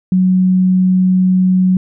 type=tone; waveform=sine; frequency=185 Hz; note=F#3; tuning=in tune; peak=-8 dBFS; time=0.12-1.77 s; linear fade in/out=2 ms; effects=none